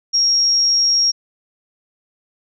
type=tone; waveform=sine; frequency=5588 Hz; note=F8; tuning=in tune; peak=-12 dBFS; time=0.13-1.12 s; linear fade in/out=20 ms; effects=none